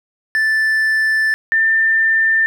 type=tone pair in turn; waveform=triangle / sine; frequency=1760 / 1790.8 Hz; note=A6 / A6; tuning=0 / +30 cents; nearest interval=unison; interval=30 cents; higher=second; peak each=-11 dBFS; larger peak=neither; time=0.35-1.34 / 1.52-2.46 s; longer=first; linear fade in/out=0 ms; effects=none